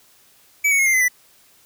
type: tone with pitch steps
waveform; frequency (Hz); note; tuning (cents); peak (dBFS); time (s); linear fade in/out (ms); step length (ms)
square; 2289 / 2224 / 2161 / 2099 / 2039 / 1981.2; D7 / C#7 / C#7 / C7 / C7 / B6; -45 / +5 / -45 / +5 / -45 / +5; -15; 0.64-1.084; 10; 74
effects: white hiss -54 dBFS RMS until 1.65 s